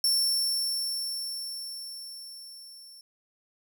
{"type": "tone with level ramp", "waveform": "sawtooth", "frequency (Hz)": 5420, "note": "E8", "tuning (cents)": 47, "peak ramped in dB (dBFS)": [-19, -45], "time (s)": [0.04, 3.01], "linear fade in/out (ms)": 2, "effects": []}